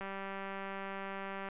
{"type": "click train", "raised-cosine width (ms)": 0.5, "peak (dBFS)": -27, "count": 289, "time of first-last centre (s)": [0.01, 1.487], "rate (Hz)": 195, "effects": ["resampled to 8000 Hz"]}